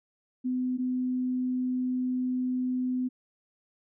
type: tone pair in turn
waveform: sine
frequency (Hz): 253.2 / 253.2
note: B3 / B3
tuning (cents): +43 / +43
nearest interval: unison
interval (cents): 0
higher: neither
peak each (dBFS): -26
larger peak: neither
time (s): 0.44-0.78 / 0.78-3.09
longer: second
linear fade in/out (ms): 20
effects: none